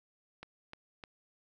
click train, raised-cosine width 0.3 ms, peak -29 dBFS, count 3, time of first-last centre 0.43-1.038 s, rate 3.29 Hz, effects none

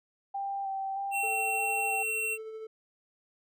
sine tone with vibrato, 784 Hz, G5, in tune, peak -31 dBFS, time 0.34-2.03 s, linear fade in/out 10 ms, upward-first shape square, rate 1.6 Hz, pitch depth 16 cents each way
square tone, 2720 Hz, F7, 46 cents flat, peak -30 dBFS, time 1.11-2.38 s, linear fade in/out 50 ms
triangle tone with tremolo, 440 Hz, A4, in tune, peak -35 dBFS, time 1.23-2.67 s, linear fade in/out 5 ms, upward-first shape triangle, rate 13 Hz, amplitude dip 40%
effects none

